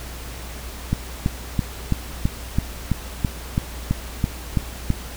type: click train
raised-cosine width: 5 ms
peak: -6 dBFS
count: 13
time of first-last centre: 0.93-4.904 s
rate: 3.02 Hz
effects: added 60 Hz sine -34 dBFS peak until 5.16 s + pink hiss -37 dBFS RMS until 5.16 s